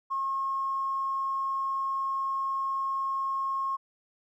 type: tone with tanh clipping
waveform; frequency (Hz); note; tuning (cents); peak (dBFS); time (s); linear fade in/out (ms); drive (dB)
triangle; 1081; C#6; -44; -27; 0.1-3.77; 20; 3
effects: none